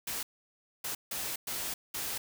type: noise bursts at uneven times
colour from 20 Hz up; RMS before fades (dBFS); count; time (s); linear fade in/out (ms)
white; -36; 5; 0.07-0.23 / 0.84-0.95 / 1.11-1.36 / 1.47-1.74 / 1.94-2.18; 5
effects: none